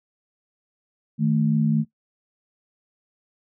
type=tone pair together; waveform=sine; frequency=155.56 / 220 Hz; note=D#3 / A3; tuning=0 / 0 cents; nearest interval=tritone; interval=600 cents; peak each=-20 dBFS; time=1.18-1.85 s; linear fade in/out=50 ms; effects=noise-tail reverb RT60 0.1 s tail -18 dB re dry